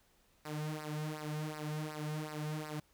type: tone with flanger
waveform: sawtooth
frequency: 152.7 Hz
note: D#3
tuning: 32 cents flat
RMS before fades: -40 dBFS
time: 0.45-2.8 s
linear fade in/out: 5 ms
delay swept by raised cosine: 0.29 to 3.09 ms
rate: 2.7 Hz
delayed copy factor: -0.85
effects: pink hiss -70 dBFS RMS until 2.93 s